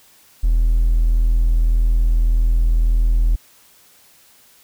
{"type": "tone with hard clipping", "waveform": "triangle", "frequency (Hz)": 40.86, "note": "E1", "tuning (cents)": -14, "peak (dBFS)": -12, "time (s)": [0.43, 3.36], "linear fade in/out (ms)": 10, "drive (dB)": 3, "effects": ["white hiss -51 dBFS RMS until 4.63 s"]}